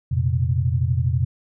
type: chord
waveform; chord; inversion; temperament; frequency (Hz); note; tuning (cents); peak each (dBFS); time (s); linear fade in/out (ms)
sine; F suspended fourth; none; equal with one note detuned; 87.31 / 118.37 / 130.81; F2 / Bb2 / C3; 0 / +27 / 0; -22; 0.11-1.25; 10
effects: none